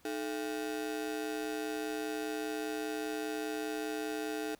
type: ring-modulated tone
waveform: 35% pulse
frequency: 370 Hz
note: F#4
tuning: in tune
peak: -30 dBFS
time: 0.05-4.55 s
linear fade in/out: 2 ms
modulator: 62.5 Hz
effects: pink hiss -65 dBFS RMS until 4.59 s